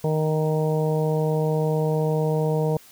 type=harmonic tone; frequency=155.56 Hz; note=D#3; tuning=in tune; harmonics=1 / 2 / 3 / 4 / 5 / 6; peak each=-22 / -34 / -24 / -30 / -35 / -35 dBFS; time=0.04-2.77 s; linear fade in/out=2 ms; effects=white hiss -50 dBFS RMS until 2.91 s